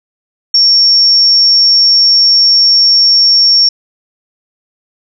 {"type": "tone", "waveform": "sine", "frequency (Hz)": 5490, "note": "F8", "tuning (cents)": -31, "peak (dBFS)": -4, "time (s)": [0.54, 3.69], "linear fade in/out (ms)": 5, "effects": []}